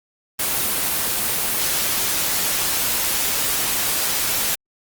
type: noise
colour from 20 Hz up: white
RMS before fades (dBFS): -21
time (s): 0.39-4.55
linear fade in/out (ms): 5
effects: Opus 24 kbps